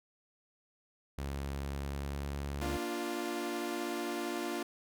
sawtooth tone with pitch glide, 69.5 to 70.59 Hz, C#2 to C#2, +5 to +32 cents, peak -32 dBFS, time 1.18-2.77 s, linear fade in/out 0 ms, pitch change +27 cents, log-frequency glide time 1.59-2.36 s
sawtooth chord, Bb major, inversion none, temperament equal with one note detuned, 236.5 / 293.7 / 349.2 Hz, Bb3 / D4 / F4, +25 / 0 / 0 cents, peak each -38 / -36 / -33 dBFS, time 2.61-4.63 s, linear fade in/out 5 ms
effects none

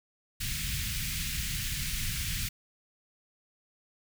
pink band-stop noise, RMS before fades -33 dBFS, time 0.4-2.49 s, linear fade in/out 10 ms, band 170 to 1900 Hz, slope 24 dB/octave, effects none

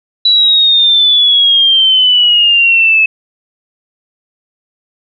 sine exponential sweep, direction down, 3951 to 2590 Hz, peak -5 dBFS, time 0.25-3.06 s, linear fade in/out 5 ms, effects none

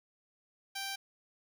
5% pulse tone with notch filter, 784 Hz, G5, in tune, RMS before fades -39 dBFS, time 0.75-0.96 s, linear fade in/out 10 ms, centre 8000 Hz, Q 1.5, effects none

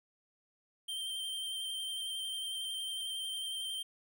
square tone with vibrato, 3143 Hz, G7, 4 cents sharp, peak -37 dBFS, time 0.88-3.83 s, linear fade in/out 10 ms, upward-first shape sine, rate 11 Hz, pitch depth 18 cents each way, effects none

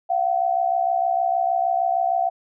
sine tone pair together, 689 / 755.5 Hz, F5 / F#5, -24 / +36 cents, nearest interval major second, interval 160 cents, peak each -21 dBFS, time 0.09-2.3 s, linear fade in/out 20 ms, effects none

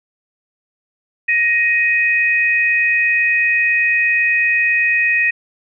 sine tone pair together, 1877 / 2505 Hz, A#6 / D#7, +11 / +11 cents, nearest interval perfect fourth, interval 500 cents, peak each -15 dBFS, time 1.28-5.31 s, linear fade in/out 10 ms, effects none

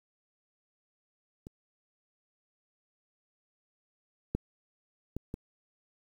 clicks, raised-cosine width 3 ms, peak -30 / -16 / -22 / -23 dBFS, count 4, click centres 1.469 / 4.35 / 5.166 / 5.341 s, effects 9-bit

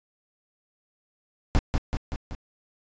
brown noise with echo, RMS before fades -18 dBFS, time 1.55-1.59 s, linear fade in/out 0 ms, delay 190 ms, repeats 4, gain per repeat -4 dB, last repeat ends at 2.35 s, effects resampled to 16000 Hz

